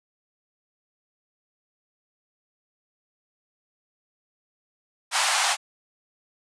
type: band-pass noise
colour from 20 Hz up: pink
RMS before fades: -23 dBFS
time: 5.11-5.57 s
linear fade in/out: 50 ms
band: 700 to 9800 Hz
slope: 48 dB/octave
effects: none